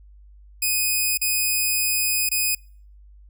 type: tone with dropouts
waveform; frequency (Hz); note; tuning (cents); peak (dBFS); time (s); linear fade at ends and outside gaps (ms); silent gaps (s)
5% pulse; 2500; D#7; +8; -10; 0.62-2.55; 5; 1.175-1.214 / 2.291-2.314
effects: noise-tail reverb RT60 0.5 s tail -26 dB re dry + added 50 Hz sine -45 dBFS peak until 3.29 s